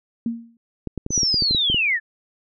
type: tone with exponential decay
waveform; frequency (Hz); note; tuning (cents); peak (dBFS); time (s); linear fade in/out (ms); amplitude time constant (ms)
sine; 231.8; A#3; -10; -18; 0.26-0.57; 2; 67
type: clicks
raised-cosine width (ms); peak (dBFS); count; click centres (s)
3; -14; 12; 0.873 / 0.977 / 1.064 / 1.106 / 1.178 / 1.232 / 1.343 / 1.423 / 1.51 / 1.548 / 1.7 / 1.745
type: linear sweep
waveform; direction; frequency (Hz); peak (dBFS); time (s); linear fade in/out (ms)
sine; down; 6170 to 1703; -17; 1.1-2; 50
effects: none